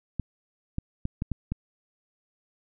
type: clicks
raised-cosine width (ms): 5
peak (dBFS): -16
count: 6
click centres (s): 0.197 / 0.784 / 1.054 / 1.221 / 1.317 / 1.52
effects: none